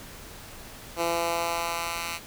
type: tone with high-pass filter sweep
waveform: 10% pulse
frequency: 169 Hz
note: E3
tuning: 43 cents sharp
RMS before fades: -29 dBFS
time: 0.96-2.2 s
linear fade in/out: 50 ms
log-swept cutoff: 370 to 1800 Hz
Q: 0.99
effects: pink hiss -44 dBFS RMS until 2.26 s